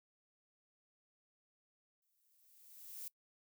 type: noise with exponential growth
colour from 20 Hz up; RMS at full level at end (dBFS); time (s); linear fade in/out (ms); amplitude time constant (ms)
violet; -45; 2.02-3.08; 2; 230
effects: noise-tail reverb RT60 0.1 s tail -22 dB re dry